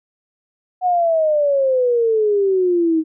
sine exponential sweep, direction down, 740 to 312.7 Hz, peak -13 dBFS, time 0.81-3.04 s, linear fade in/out 50 ms, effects none

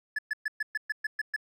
triangle tone bursts, 1718 Hz, A6, 42 cents flat, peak -25 dBFS, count 9, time 0.16-1.363 s, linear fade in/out 5 ms, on 27 ms, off 120 ms, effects none

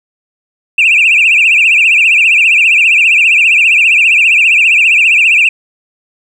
sine tone with vibrato, 2551 Hz, D#7, 43 cents sharp, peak -3 dBFS, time 0.78-5.49 s, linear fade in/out 5 ms, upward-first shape triangle, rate 15 Hz, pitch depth 170 cents each way, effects tanh soft clip ceiling -1 dBFS + 7-bit

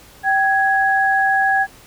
sine tone pair together, 777 / 1663.6 Hz, G5 / G#6, -16 / +2 cents, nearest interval octave + minor second, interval 1318 cents, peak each -16 dBFS, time 0.23-1.67 s, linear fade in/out 50 ms, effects pink hiss -45 dBFS RMS until 1.86 s

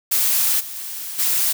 blue noise with level steps, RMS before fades -18 / -32 / -30 / -19 dBFS, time 0.11-1.53 s, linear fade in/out 10 ms, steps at 0.59 / 0.75 / 1.18 s, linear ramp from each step 20 ms, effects none

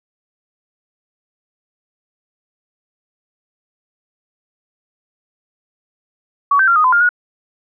sine tone with pitch steps, 1129 / 1553 / 1381 / 1241 / 1018 / 1406 / 1452 Hz, C#6 / G6 / F6 / D#6 / C6 / F6 / F#6, +31 / -17 / -20 / -5 / -48 / +11 / -33 cents, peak -9 dBFS, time 6.51-7.091 s, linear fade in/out 5 ms, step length 83 ms, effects none

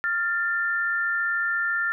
sine tone pair together, 1396.9 / 1782 Hz, F6 / A6, 0 / +22 cents, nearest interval major third, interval 422 cents, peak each -25 dBFS, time 0.04-1.92 s, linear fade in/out 0 ms, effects none

